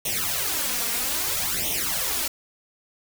white noise with flanger, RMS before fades -26 dBFS, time 0.05-2.28 s, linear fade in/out 5 ms, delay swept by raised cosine 0.32 to 4.32 ms, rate 0.61 Hz, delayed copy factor +1, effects none

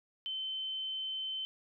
sine tone, 3075 Hz, G7, 34 cents flat, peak -35 dBFS, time 0.26-1.45 s, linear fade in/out 0 ms, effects none

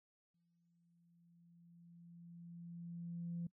sine tone with exponential growth, 170.9 Hz, F3, 37 cents flat, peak -38 dBFS, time 0.34-3.47 s, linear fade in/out 5 ms, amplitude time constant 680 ms, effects noise-tail reverb RT60 0.1 s tail -22 dB re dry + tanh soft clip ceiling -35 dBFS

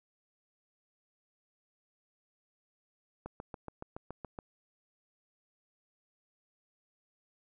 click train, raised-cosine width 1 ms, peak -27 dBFS, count 9, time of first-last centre 3.26-4.388 s, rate 7.09 Hz, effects none

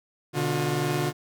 sawtooth tone cluster, 125 / 147.4 / 357.5 Hz, B2 / D3 / F4, +21 / +7 / +41 cents, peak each -28 / -23 / -24 dBFS, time 0.33-1.13 s, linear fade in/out 50 ms, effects none

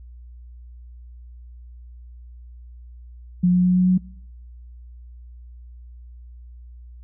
sine tone with pitch steps, 178.8 / 180.04 / 181.3 / 182.56 / 183.83 Hz, F3 / F#3 / F#3 / F#3 / F#3, +41 / -47 / -35 / -23 / -11 cents, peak -13 dBFS, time 3.43-3.98 s, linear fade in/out 10 ms, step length 110 ms, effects noise-tail reverb RT60 0.9 s tail -25 dB re dry + added 60 Hz sine -39 dBFS peak until 7.03 s

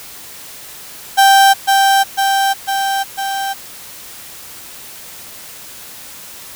35% pulse tone with echo, 784 Hz, G5, in tune, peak -4 dBFS, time 1.17-1.54 s, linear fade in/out 20 ms, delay 500 ms, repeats 4, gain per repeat -3 dB, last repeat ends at 3.54 s, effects white hiss -34 dBFS RMS until 6.55 s

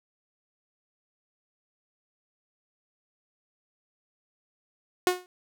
sawtooth tone with exponential decay, 362.4 Hz, F#4, 36 cents flat, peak -13 dBFS, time 5.07-5.26 s, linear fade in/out 1 ms, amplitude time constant 41 ms, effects none

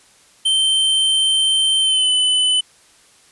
square tone with pitch glide, 3112 to 3013 Hz, G7 to F#7, -13 to +31 cents, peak -14 dBFS, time 0.45-2.61 s, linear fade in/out 10 ms, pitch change -56 cents, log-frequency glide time 1.8-2.1 s, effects white hiss -51 dBFS RMS until 3.31 s + resampled to 24000 Hz

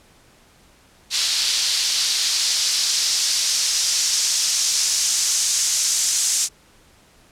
white noise with band-pass filter sweep, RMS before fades -20 dBFS, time 1.1-6.49 s, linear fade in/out 50 ms, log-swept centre 4300 to 6700 Hz, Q 2, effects pink hiss -53 dBFS RMS until 7.31 s + low-pass 11000 Hz 12 dB/octave

